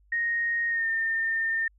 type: tone with pitch glide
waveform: sine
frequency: 1864.7 to 1811.6 Hz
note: A#6 to A#6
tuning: 0 to -50 cents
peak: -24 dBFS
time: 0.12-1.68 s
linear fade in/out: 5 ms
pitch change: -50 cents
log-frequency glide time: 0.69-0.88 s
effects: added 50 Hz sine -58 dBFS peak until 1.78 s